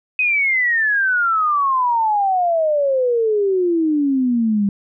sine exponential sweep, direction down, 2538 to 196.7 Hz, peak -14 dBFS, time 0.19-4.69 s, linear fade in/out 2 ms, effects none

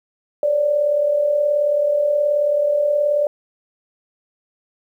sine tone pair together, 548.6 / 587.3 Hz, C#5 / D5, -18 / 0 cents, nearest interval minor second, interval 118 cents, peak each -24 / -15 dBFS, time 0.43-3.27 s, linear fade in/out 2 ms, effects 9-bit

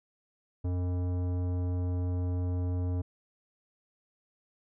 sine tone with tanh clipping, 89.7 Hz, F2, 47 cents sharp, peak -30 dBFS, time 0.64-3.02 s, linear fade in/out 10 ms, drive 15 dB, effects none

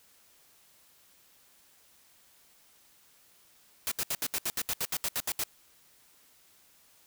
white noise bursts, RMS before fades -31 dBFS, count 14, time 3.87-5.436 s, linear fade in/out 0 ms, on 45 ms, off 72 ms, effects white hiss -62 dBFS RMS until 7.06 s

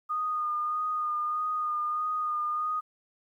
sine tone with vibrato, 1227 Hz, D#6, 25 cents flat, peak -27 dBFS, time 0.09-2.81 s, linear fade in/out 20 ms, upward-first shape sine, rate 1.6 Hz, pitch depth 22 cents each way, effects 11-bit

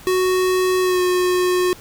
square tone with pitch glide, 370 to 362.4 Hz, F#4 to F#4, 0 to -36 cents, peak -16 dBFS, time 0.07-1.73 s, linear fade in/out 0 ms, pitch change -36 cents, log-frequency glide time 0.81-1.01 s, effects pink hiss -42 dBFS RMS until 1.8 s

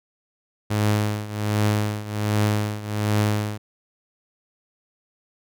sawtooth tone with tremolo, 105.3 Hz, G#2, 24 cents sharp, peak -13 dBFS, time 0.7-3.58 s, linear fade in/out 10 ms, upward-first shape triangle, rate 1.3 Hz, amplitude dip 85%, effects none

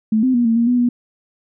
sine tone with pitch steps, 218.4 / 258 / 240.2 / 227.5 / 233.9 / 246.3 / 242.3 Hz, A3 / C4 / B3 / A#3 / A#3 / B3 / B3, -13 / -24 / -48 / -42 / +6 / -5 / -33 cents, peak -12 dBFS, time 0.12-0.89 s, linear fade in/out 5 ms, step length 110 ms, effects none

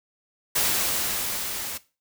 white noise with level ramp, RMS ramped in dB -22 to -33 dBFS, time 0.55-1.78 s, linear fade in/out 10 ms, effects noise-tail reverb RT60 0.3 s tail -17 dB re dry

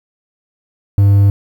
triangle tone, 100 Hz, G2, 35 cents sharp, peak -4 dBFS, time 0.98-1.3 s, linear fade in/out 0 ms, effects 7-bit

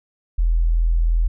sine tone, 41.5 Hz, E1, 12 cents sharp, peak -14 dBFS, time 0.38-1.28 s, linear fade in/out 10 ms, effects none

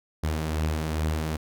sawtooth beating tone pair, 77.78 / 80.18 Hz, D#2 / E2, 0 / -47 cents, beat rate 2.4 Hz, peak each -22 / -29 dBFS, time 0.23-1.37 s, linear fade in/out 10 ms, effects none

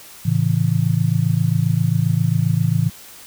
sine chord, A major, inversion none, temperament just, 110 / 137.5 / 165 Hz, A2 / C#3 / E3, 0 / -14 / +2 cents, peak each -19 dBFS, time 0.25-2.9 s, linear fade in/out 10 ms, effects white hiss -41 dBFS RMS until 3.26 s

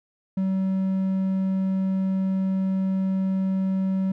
triangle tone, 190.5 Hz, G3, 49 cents flat, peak -19 dBFS, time 0.37-4.12 s, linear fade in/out 5 ms, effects none

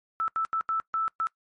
sine tone bursts at uneven times, 1318.5 Hz, E6, in tune, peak -24 dBFS, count 6, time 0.2-0.28 / 0.36-0.45 / 0.53-0.61 / 0.69-0.8 / 0.94-1.08 / 1.2-1.27 s, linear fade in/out 0 ms, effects noise-tail reverb RT60 0.1 s tail -22 dB re dry + MP3 48 kbps

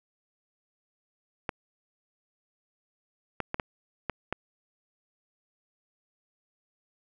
clicks, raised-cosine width 0.5 ms, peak -14 dBFS, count 6, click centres 1.492 / 3.403 / 3.544 / 3.598 / 4.097 / 4.326 s, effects none

